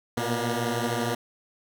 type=tone cluster; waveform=10% pulse; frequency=116.2 / 122.8 / 238.2 Hz; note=A#2 / B2 / A#3; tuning=-5 / -9 / +38 cents; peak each=-21 / -24 / -21 dBFS; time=0.17-1.15 s; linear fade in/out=5 ms; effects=none